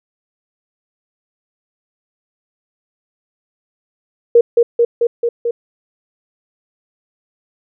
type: tone with echo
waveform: sine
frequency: 471.2 Hz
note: A#4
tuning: 19 cents sharp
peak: -4 dBFS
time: 4.35-4.41 s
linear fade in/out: 5 ms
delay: 220 ms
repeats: 5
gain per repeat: -2 dB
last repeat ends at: 5.51 s
effects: none